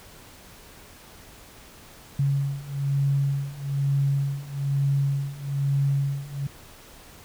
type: beating tone pair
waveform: sine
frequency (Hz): 138.59 / 139.69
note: C#3 / C#3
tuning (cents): 0 / +14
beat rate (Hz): 1.1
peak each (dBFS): -26 / -24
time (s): 2.19-6.47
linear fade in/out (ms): 5
effects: pink hiss -48 dBFS RMS until 7.24 s